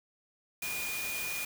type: tone in noise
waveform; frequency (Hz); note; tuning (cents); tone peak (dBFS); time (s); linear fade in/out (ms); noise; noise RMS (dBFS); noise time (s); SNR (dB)
sine; 2440; D#7; -34; -36; 0.62-1.45; 5; white; -38; 0.62-1.45; -1
effects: none